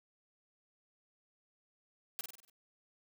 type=noise with echo; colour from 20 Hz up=white; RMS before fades=-39 dBFS; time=2.19-2.21 s; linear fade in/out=0 ms; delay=48 ms; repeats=6; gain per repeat=-5 dB; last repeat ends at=2.498 s; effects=none